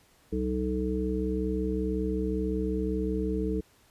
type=harmonic tone with a mistuned harmonic; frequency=62.7 Hz; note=B1; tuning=27 cents sharp; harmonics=1 / 3 / 5 / 7; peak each=-32 / -32 / -32 / -32 dBFS; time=0.32-3.61 s; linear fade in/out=10 ms; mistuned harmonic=1; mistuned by=+95 cents; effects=pink hiss -62 dBFS RMS until 3.9 s + resampled to 32000 Hz